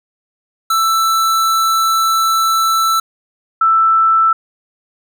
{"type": "tone pair in turn", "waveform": ["square", "sine"], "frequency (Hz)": [1325, 1325], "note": ["E6", "E6"], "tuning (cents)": [9, 9], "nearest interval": "unison", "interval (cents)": 0, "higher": "neither", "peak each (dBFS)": [-12, -8], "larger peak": "second", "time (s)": [[0.7, 3], [3.61, 4.33]], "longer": "first", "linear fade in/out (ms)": 5, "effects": []}